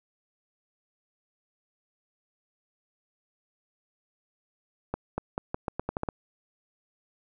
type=accelerating click train; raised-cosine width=1 ms; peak=-15 dBFS; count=10; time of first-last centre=4.94-6.088 s; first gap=240 ms; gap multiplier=0.83; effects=none